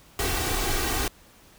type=noise with comb filter; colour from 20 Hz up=pink; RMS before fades=-26 dBFS; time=0.19-1.08 s; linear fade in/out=2 ms; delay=2.6 ms; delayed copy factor=+0.65; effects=pink hiss -54 dBFS RMS until 1.58 s